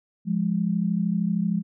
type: tone pair together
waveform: sine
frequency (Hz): 174.65 / 207.7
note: F3 / G#3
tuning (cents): 0 / 0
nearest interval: minor third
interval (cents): 300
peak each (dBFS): -24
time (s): 0.25-1.63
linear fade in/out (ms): 50
effects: none